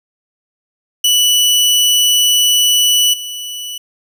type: tone with level steps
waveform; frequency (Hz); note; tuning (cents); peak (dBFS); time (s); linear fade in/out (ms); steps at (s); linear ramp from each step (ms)
sawtooth; 2960; F#7; 0; -6 / -20; 1.04-3.78; 5; 3.13; 10
effects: none